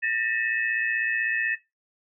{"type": "tone cluster", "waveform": "sine", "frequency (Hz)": [1791, 1907, 2584], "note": ["A6", "A#6", "E7"], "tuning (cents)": [30, 39, -35], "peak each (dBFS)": [-25, -30, -30], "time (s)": [0.02, 1.56], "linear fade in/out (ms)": 20, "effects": ["noise-tail reverb RT60 0.2 s tail -19 dB re dry"]}